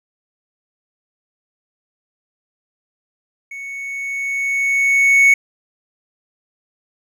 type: tone with level ramp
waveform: triangle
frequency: 2217 Hz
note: C#7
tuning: in tune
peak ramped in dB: -27 to -5 dBFS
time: 3.51-5.34 s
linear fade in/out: 5 ms
effects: none